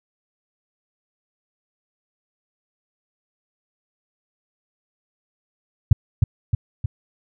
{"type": "tone with echo", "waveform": "sine", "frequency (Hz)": 103.83, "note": "G#2", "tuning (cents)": 0, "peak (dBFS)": -5, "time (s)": [5.91, 5.93], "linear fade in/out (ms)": 5, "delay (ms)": 310, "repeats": 3, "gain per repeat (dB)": -4, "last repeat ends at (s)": 6.86, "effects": []}